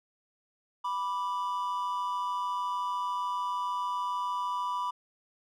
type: tone pair together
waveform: triangle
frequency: 986.4 / 1173 Hz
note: B5 / D6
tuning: -2 / -2 cents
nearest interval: minor third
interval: 300 cents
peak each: -29 / -33 dBFS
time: 0.84-4.91 s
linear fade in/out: 10 ms
effects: none